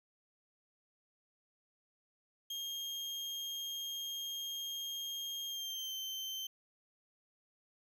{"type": "tone with pitch glide", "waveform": "35% pulse", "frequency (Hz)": [3227, 3106], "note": ["G7", "G7"], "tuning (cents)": [50, -17], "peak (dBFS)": -37, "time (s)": [2.5, 6.47], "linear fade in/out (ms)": 5, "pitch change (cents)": -67, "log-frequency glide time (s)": [5.47, 5.93], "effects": []}